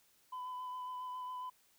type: tone with vibrato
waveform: sine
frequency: 1005 Hz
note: B5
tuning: 30 cents sharp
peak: -38 dBFS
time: 0.32-1.5 s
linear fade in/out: 10 ms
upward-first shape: sine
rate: 7.3 Hz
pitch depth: 16 cents each way
effects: tanh soft clip ceiling -39 dBFS + white hiss -70 dBFS RMS until 1.78 s